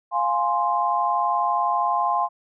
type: chord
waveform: sine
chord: F minor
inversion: none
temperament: equal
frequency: 698.5 / 830.6 / 1046.5 Hz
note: F5 / Ab5 / C6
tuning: 0 / 0 / 0 cents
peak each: -25 / -24 / -22 dBFS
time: 0.11-2.29 s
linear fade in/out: 50 ms
effects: none